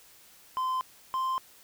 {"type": "tone pair in turn", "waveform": "triangle", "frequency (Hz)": [1032, 1044], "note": ["C6", "C6"], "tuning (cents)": [-24, -4], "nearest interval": "unison", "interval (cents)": 20, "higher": "second", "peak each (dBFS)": [-25, -25], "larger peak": "neither", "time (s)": [[0.57, 0.81], [1.14, 1.38]], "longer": "neither", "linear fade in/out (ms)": 0, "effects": ["white hiss -56 dBFS RMS until 1.63 s"]}